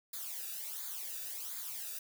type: noise with flanger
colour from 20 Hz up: blue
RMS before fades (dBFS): -42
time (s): 0.13-1.99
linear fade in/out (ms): 5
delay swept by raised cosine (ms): 0.35 to 0.96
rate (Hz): 1.4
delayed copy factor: -0.75
effects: none